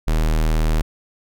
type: tone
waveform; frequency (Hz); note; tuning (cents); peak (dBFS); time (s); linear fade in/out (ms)
square; 39.25; D#1; +16; -16; 0.07-0.82; 10
effects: none

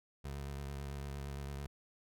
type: tone with vibrato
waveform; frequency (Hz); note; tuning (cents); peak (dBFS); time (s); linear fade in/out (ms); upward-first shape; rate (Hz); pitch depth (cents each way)
25% pulse; 69.9; C#2; +15; -37; 0.24-1.67; 10; sine; 8.9; 35
effects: none

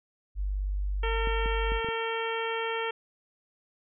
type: tone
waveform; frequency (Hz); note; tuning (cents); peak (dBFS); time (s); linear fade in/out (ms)
sine; 49; G1; 0; -27; 0.35-1.81; 50
type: harmonic tone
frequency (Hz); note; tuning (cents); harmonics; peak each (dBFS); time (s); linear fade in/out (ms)
454; A#4; -46; 1 / 2 / 3 / 4 / 5 / 6 / 7; -32 / -35 / -37 / -38 / -39 / -40 / -40; 1.03-2.91; 5
type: clicks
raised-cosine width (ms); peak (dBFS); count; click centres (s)
3; -26; 5; 1.273 / 1.459 / 1.72 / 1.846 / 1.887
effects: none

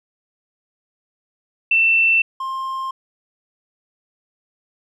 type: tone pair in turn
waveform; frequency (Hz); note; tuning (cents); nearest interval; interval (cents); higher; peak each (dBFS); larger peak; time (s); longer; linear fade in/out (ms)
sine / triangle; 2679 / 1058.3; E7 / C6; +27 / +19; octave + major third; 1608; first; -12 / -21; first; 1.71-2.22 / 2.4-2.91; neither; 5
effects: none

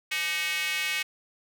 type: tone with high-pass filter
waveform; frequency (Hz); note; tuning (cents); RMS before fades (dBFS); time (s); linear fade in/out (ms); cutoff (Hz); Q
square; 170.5; F3; -41; -29; 0.11-1.03; 10; 2300; 3.3
effects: none

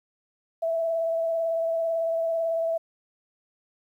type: tone with vibrato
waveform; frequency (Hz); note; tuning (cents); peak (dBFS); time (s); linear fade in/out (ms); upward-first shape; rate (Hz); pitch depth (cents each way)
sine; 659.3; E5; 0; -23; 0.62-2.78; 10; sine; 18; 19
effects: 10-bit

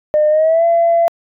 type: tone with pitch glide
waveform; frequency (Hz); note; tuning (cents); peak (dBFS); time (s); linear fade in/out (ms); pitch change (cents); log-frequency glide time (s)
sine; 606 to 676.3; D#5 to E5; -46 to +44; -8; 0.14-1.08; 0; +190; 0.29-0.65
effects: tanh soft clip ceiling -5 dBFS

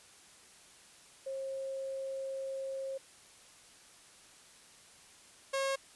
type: tone pair in turn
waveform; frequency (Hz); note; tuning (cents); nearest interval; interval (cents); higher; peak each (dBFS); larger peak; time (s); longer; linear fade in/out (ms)
sine / sawtooth; 537 / 542.6; C5 / C#5; +45 / -37; unison; 18; second; -36 / -27; second; 1.26-2.98 / 5.53-5.76; first; 10
effects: white hiss -58 dBFS RMS until 5.95 s + resampled to 24000 Hz

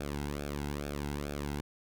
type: tone with flanger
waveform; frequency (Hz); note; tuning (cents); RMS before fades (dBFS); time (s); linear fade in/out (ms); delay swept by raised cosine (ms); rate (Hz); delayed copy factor
sawtooth; 72.2; D2; -29; -37; 0-1.61; 5; 0.99 to 1.72; 2.3; -0.8
effects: none

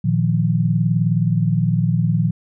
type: chord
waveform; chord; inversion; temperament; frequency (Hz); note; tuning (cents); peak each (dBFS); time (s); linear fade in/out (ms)
sine; Bb suspended fourth; none; just; 116.54 / 155.39 / 174.81; Bb2 / Eb3 / F3; 0 / -2 / +2; -19; 0.04-2.31; 10
effects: none

